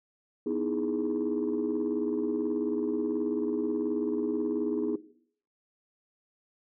sine chord, E major seventh, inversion second, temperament equal, 246.9 / 311.1 / 329.6 / 415.3 Hz, B3 / D#4 / E4 / G#4, 0 / 0 / 0 / 0 cents, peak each -32 / -31 / -35 / -30 dBFS, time 0.46-4.96 s, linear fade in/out 5 ms, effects noise-tail reverb RT60 0.6 s tail -17 dB re dry + tanh soft clip ceiling -21 dBFS

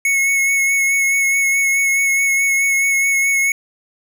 square tone with vibrato, 2195 Hz, C#7, 18 cents flat, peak -14 dBFS, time 0.05-3.52 s, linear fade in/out 2 ms, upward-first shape sine, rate 4.7 Hz, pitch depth 20 cents each way, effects none

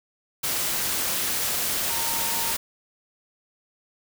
sine tone in noise, 920 Hz, A#5, 23 cents flat, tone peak -34 dBFS, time 1.89-2.53 s, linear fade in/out 10 ms, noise white, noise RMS -26 dBFS, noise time 0.43-2.57 s, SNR -11 dB, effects none

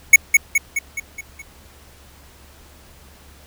square tone with echo, 2217 Hz, C#7, in tune, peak -3 dBFS, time 0.13-0.16 s, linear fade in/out 5 ms, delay 210 ms, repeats 6, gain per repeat -5 dB, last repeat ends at 1.42 s, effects added 71 Hz sine -48 dBFS peak until 3.46 s + pink hiss -48 dBFS RMS until 3.46 s

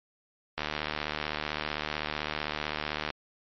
click train, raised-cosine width 0.3 ms, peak -14 dBFS, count 192, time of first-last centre 0.58-3.103 s, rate 75.7 Hz, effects MP3 32 kbps

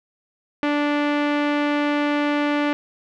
sawtooth tone with low-pass filter, 292.5 Hz, D4, 7 cents flat, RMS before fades -21 dBFS, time 0.63-2.73 s, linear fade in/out 0 ms, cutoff 2500 Hz, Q 1.3, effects none

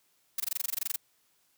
blue noise bursts, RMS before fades -30 dBFS, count 14, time 0.38-0.961 s, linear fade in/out 5 ms, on 22 ms, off 21 ms, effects white hiss -70 dBFS RMS until 1.57 s + high-pass 60 Hz 12 dB/octave

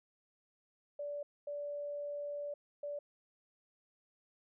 sine tone bursts at uneven times, 580 Hz, D5, 22 cents flat, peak -38 dBFS, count 3, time 0.99-1.23 / 1.47-2.54 / 2.83-2.99 s, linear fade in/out 5 ms, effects none

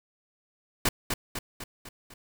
pink noise with echo, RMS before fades -23 dBFS, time 0.85-0.89 s, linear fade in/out 5 ms, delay 250 ms, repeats 5, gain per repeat -5 dB, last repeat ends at 2.14 s, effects none

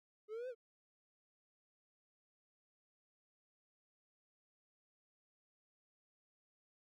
triangle exponential two-way sweep, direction up then down, 414.9 to 523 to 436.2 Hz, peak -40 dBFS, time 0.28-0.55 s, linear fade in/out 50 ms, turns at 0.49 s, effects none

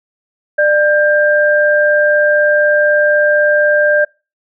sine tone pair together, 596 / 1591 Hz, D5 / G6, +25 / +25 cents, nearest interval octave + perfect fourth, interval 1700 cents, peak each -10 / -12 dBFS, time 0.58-4.05 s, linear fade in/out 10 ms, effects noise-tail reverb RT60 0.3 s tail -26 dB re dry

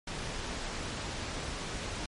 pink noise, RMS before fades -37 dBFS, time 0.07-2.06 s, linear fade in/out 5 ms, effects low-pass 7000 Hz 12 dB/octave + MP3 48 kbps

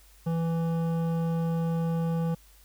sine tone with hard clipping, 165.6 Hz, E3, 8 cents sharp, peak -27 dBFS, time 0.26-2.35 s, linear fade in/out 10 ms, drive 12 dB, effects added 50 Hz sine -55 dBFS peak until 2.64 s + white hiss -59 dBFS RMS until 2.64 s

